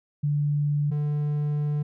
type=tone pair in turn; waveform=sine / triangle; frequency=146.3 / 147.83 Hz; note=D3 / D3; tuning=-6 / +12 cents; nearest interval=unison; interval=18 cents; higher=second; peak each=-21 dBFS; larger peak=neither; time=0.23-0.91 / 0.91-1.83 s; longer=second; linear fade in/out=10 ms; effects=none